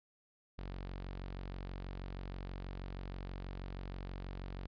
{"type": "tone", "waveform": "sawtooth", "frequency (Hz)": 46.25, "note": "F#1", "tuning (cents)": 0, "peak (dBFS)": -38, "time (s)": [0.58, 4.67], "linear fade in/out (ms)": 10, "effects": ["resampled to 11025 Hz"]}